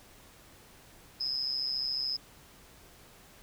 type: tone with amplitude modulation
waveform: sine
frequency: 5090 Hz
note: D#8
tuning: 39 cents sharp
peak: -26 dBFS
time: 1.2-2.17 s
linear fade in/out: 10 ms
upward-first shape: sine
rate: 134 Hz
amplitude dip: 90%
effects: pink hiss -56 dBFS RMS until 3.42 s